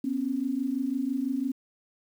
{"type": "tone pair together", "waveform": "sine", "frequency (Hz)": [248, 274], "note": ["B3", "C#4"], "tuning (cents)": [7, -20], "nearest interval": "major second", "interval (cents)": 173, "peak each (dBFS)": [-30, -28], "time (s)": [0.04, 1.52], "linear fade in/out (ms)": 5, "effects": ["9-bit"]}